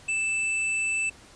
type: tone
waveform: square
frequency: 2641 Hz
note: E7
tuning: 3 cents sharp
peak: -25 dBFS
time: 0.08-1.1 s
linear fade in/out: 10 ms
effects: pink hiss -51 dBFS RMS until 1.35 s + resampled to 22050 Hz